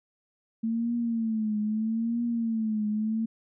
sine tone with vibrato, 223.6 Hz, A3, 28 cents sharp, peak -25 dBFS, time 0.63-3.26 s, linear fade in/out 10 ms, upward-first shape triangle, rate 0.78 Hz, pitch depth 110 cents each way, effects none

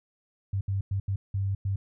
sine tone bursts at uneven times, 98 Hz, G2, in tune, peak -25 dBFS, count 6, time 0.53-0.61 / 0.68-0.81 / 0.91-1 / 1.08-1.16 / 1.34-1.55 / 1.65-1.76 s, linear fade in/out 5 ms, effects none

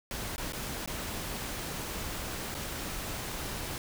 pink noise with dropouts, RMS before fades -37 dBFS, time 0.11-3.78 s, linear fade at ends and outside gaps 1 ms, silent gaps 0.361-0.38 / 0.523-0.532 / 0.86-0.875 / 2.544-2.549 s, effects none

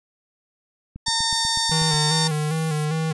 click train, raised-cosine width 5 ms, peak -23 dBFS, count 9, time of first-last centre 0.96-1.942 s, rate 8.15 Hz
harmonic tone, 912 Hz, A#5, 38 cents flat, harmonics 1 / 2 / 4 / 5 / 6 / 7 / 8 / 9 / 10, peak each -27 / -31 / -26 / -26 / -27 / -34 / -33 / -37 / -32 dBFS, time 1.06-2.28 s, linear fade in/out 10 ms
violet noise, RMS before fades -34 dBFS, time 1.31-2.85 s, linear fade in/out 2 ms
square tone with vibrato, 155.7 Hz, D#3, 2 cents sharp, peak -22 dBFS, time 1.71-3.13 s, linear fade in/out 10 ms, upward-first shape square, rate 2.5 Hz, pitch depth 47 cents each way
effects resampled to 24000 Hz

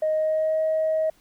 sine tone with pitch glide, 623 to 632.4 Hz, D#5 to D#5, +2 to +28 cents, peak -19 dBFS, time 0.02-1.1 s, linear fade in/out 5 ms, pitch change +26 cents, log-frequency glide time 0.13-0.61 s, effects tanh soft clip ceiling -16 dBFS + pink hiss -60 dBFS RMS until 1.2 s

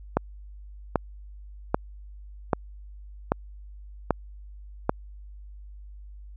click train, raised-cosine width 1 ms, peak -6 dBFS, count 7, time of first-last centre 0.17-4.894 s, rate 1.27 Hz, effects added 50 Hz sine -41 dBFS peak until 6.36 s

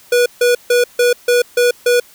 square tone bursts, 486.3 Hz, B4, 27 cents flat, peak -10 dBFS, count 7, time 0.12-2 s, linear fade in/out 5 ms, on 140 ms, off 150 ms, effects white hiss -45 dBFS RMS until 2.14 s

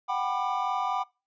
triangle chord, G major seventh, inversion third, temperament equal with one note detuned, 740 / 784 / 987.8 / 1197.3 Hz, F#5 / G5 / B5 / D6, 0 / 0 / 0 / +33 cents, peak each -30 dBFS, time 0.08-1.04 s, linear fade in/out 20 ms, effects noise-tail reverb RT60 0.3 s tail -24 dB re dry + resampled to 16000 Hz

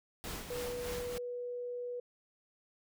pink noise with tremolo, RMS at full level -41 dBFS, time 0.24-1.18 s, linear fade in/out 0 ms, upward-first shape sine, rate 3.3 Hz, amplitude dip 50%
sine tone, 488.5 Hz, B4, 19 cents flat, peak -37 dBFS, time 0.5-2 s, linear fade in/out 5 ms
effects none

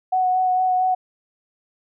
sine tone with vibrato, 740 Hz, F#5, in tune, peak -16 dBFS, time 0.12-0.95 s, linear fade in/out 10 ms, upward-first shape sine, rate 4.4 Hz, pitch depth 14 cents each way, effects none

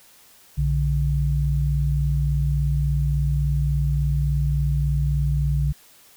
sine tone pair together, 60.59 / 144.1 Hz, B1 / D3, -32 / -33 cents, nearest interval octave + minor third, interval 1499 cents, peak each -21 dBFS, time 0.57-5.73 s, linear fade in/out 20 ms, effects white hiss -52 dBFS RMS until 6.16 s

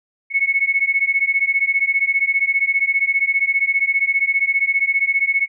sine beating tone pair, 2194 / 2209 Hz, C#7 / C#7, -18 / -7 cents, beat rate 15 Hz, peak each -18 dBFS, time 0.3-5.48 s, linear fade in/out 50 ms, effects none

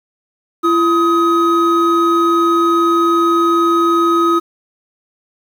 triangle tone pair together, 338.3 / 1260.8 Hz, E4 / D#6, +45 / +23 cents, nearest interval octave + major seventh, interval 2278 cents, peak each -11 dBFS, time 0.63-4.4 s, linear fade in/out 20 ms, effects 7-bit

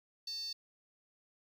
10% pulse tone with high-pass filter, 900 Hz, A5, 39 cents sharp, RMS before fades -41 dBFS, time 0.27-0.53 s, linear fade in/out 5 ms, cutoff 4500 Hz, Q 9.3, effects none

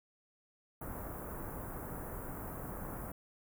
pink band-stop noise, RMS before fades -43 dBFS, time 0.81-3.12 s, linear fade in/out 5 ms, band 1400 to 12000 Hz, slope 24 dB/octave, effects none

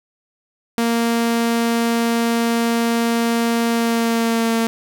sawtooth tone with pitch glide, 232.3 to 228 Hz, A#3 to A#3, -6 to -38 cents, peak -12 dBFS, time 0.78-4.67 s, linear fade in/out 0 ms, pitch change -32 cents, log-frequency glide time 3.69-4.53 s, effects none

